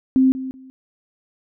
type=tone with echo; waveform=sine; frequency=261.8 Hz; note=C4; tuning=1 cent sharp; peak=-11 dBFS; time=0.16-0.32 s; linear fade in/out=0 ms; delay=190 ms; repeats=2; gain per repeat=-14 dB; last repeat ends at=0.7 s; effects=none